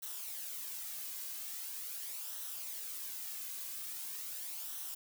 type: noise with flanger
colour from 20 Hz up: blue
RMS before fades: -43 dBFS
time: 0.02-4.95 s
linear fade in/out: 10 ms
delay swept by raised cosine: 0.42 to 2.22 ms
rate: 0.42 Hz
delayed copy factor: -0.5
effects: none